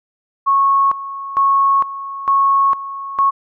sine tone with tremolo, 1100 Hz, C#6, 14 cents flat, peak -10 dBFS, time 0.46-3.31 s, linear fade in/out 20 ms, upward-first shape square, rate 1.1 Hz, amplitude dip 80%, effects none

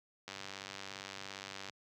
click train, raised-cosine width 0.2 ms, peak -26 dBFS, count 139, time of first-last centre 0.28-1.697 s, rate 97.4 Hz, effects high-pass 100 Hz 12 dB/octave

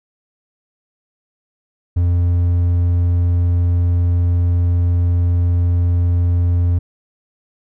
triangle tone, 87.31 Hz, F2, in tune, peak -10 dBFS, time 1.96-6.79 s, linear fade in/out 10 ms, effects none

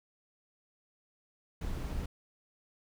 brown noise, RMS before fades -36 dBFS, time 1.61-2.06 s, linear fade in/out 5 ms, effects none

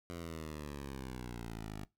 10% pulse exponential sweep, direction down, 87.31 to 50.7 Hz, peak -34 dBFS, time 0.1-1.85 s, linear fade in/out 0 ms, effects noise-tail reverb RT60 0.2 s tail -21 dB re dry

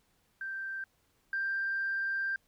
sine tone pair in turn, 1568 / 1580.7 Hz, G6 / G6, 0 / +14 cents, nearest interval unison, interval 14 cents, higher second, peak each -35 / -29 dBFS, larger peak second, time 0.41-0.84 / 1.33-2.36 s, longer second, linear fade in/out 2 ms, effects tanh soft clip ceiling -25 dBFS + pink hiss -72 dBFS RMS until 2.47 s

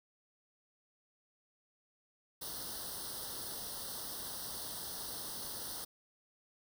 white noise with comb filter, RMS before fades -43 dBFS, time 2.41-5.85 s, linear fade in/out 10 ms, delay 0.21 ms, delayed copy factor +1, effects none

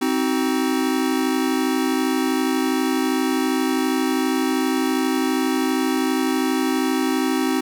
square chord, C diminished, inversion none, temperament just, 261.6 / 314 / 376.7 Hz, C4 / Eb4 / Gb4, 0 / +16 / +31 cents, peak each -22 / -24 / -26 dBFS, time 0.01-7.61 s, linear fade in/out 10 ms, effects none

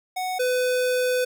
square tone pair in turn, 740 / 501.9 Hz, F#5 / B4, 0 / +28 cents, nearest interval perfect fifth, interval 672 cents, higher first, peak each -26 / -21 dBFS, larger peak second, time 0.16-0.39 / 0.39-1.25 s, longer second, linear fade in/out 10 ms, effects none

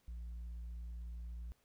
sine tone, 58.27 Hz, A#1, in tune, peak -40 dBFS, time 0.08-1.52 s, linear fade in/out 0 ms, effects tanh soft clip ceiling -42 dBFS + pink hiss -75 dBFS RMS until 1.64 s

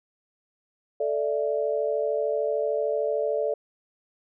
sine chord, A suspended fourth, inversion none, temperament just, 440 / 586.7 / 660 Hz, A4 / D5 / E5, 0 / -2 / +2 cents, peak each -27 / -26 / -31 dBFS, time 1-3.54 s, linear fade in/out 5 ms, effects none

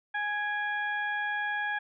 harmonic tone with a mistuned harmonic, 830.6 Hz, G#5, in tune, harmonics 1 / 2 / 3 / 4, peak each -34 / -30 / -43 / -46 dBFS, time 0.14-1.79 s, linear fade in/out 10 ms, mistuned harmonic 3, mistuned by -63 cents, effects none

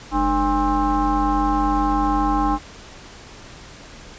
sine tone with frequency modulation, 554.4 Hz, C#5, in tune, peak -16 dBFS, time 0.11-2.59 s, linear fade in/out 50 ms, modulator 254 Hz, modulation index 2.3, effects pink hiss -41 dBFS RMS until 4.18 s + resampled to 16000 Hz

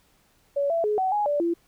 sine tone with pitch steps, 565 / 668 / 421.1 / 754 / 832 / 583 / 339.5 Hz, C#5 / E5 / G#4 / F#5 / G#5 / D5 / F4, +33 / +23 / +24 / +32 / +3 / -13 / -49 cents, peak -21 dBFS, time 0.56-1.54 s, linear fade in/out 10 ms, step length 140 ms, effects pink hiss -63 dBFS RMS until 1.67 s

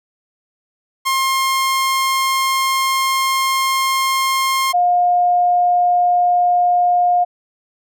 sawtooth / sine tone pair in turn, 1065 / 710.8 Hz, C6 / F5, +30 / +30 cents, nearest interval perfect fifth, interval 700 cents, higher first, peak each -11 dBFS, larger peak neither, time 1.05-4.73 / 4.73-7.25 s, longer first, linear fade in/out 20 ms, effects none

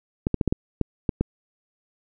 clicks, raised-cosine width 3 ms, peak -8 dBFS, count 8, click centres 0.269 / 0.343 / 0.412 / 0.477 / 0.525 / 0.813 / 1.092 / 1.21 s, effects none

